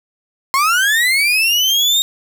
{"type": "linear sweep", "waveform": "35% pulse", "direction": "up", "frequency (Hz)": [1046.5, 3729], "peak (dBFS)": -10, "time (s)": [0.54, 2.02], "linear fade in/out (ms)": 0, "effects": []}